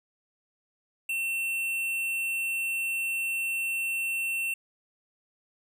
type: tone with tanh clipping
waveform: sine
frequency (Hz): 2700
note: E7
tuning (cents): +41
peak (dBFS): -29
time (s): 1.09-4.54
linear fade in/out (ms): 5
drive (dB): 14
effects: none